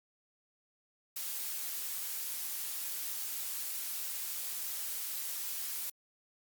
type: noise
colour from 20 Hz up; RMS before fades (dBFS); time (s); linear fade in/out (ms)
blue; -38; 1.16-5.9; 5
effects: Opus 48 kbps